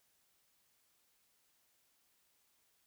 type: silence
effects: white hiss -75 dBFS RMS until 2.86 s